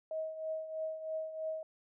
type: tone with tremolo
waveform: sine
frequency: 634 Hz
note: D#5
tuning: 32 cents sharp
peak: -33 dBFS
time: 0.11-1.63 s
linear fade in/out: 2 ms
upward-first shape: triangle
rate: 3.1 Hz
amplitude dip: 70%
effects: none